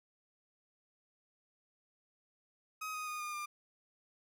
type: tone with pitch steps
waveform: 30% pulse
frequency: 1264 / 1247.3 / 1230.9 / 1214.6 / 1198.6 Hz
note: D#6 / D#6 / D#6 / D#6 / D6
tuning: +27 / +4 / -19 / -42 / +35 cents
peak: -36 dBFS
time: 2.81-3.46 s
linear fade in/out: 10 ms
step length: 130 ms
effects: none